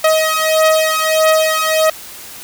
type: beating tone pair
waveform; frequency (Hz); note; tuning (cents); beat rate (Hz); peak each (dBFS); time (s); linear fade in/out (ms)
sawtooth; 631 / 632.6; D#5 / D#5; +24 / +29; 1.6; -10; 0.04-1.9; 5
effects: white hiss -33 dBFS RMS until 2.43 s